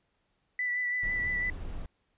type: tone with vibrato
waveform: sine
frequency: 1975.5 Hz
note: B6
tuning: in tune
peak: -28 dBFS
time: 0.59-1.5 s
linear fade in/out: 2 ms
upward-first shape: sine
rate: 6 Hz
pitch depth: 20 cents each way
type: noise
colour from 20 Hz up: brown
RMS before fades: -38 dBFS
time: 1.03-1.86 s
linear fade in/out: 2 ms
effects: pink hiss -75 dBFS RMS until 2.17 s + resampled to 8000 Hz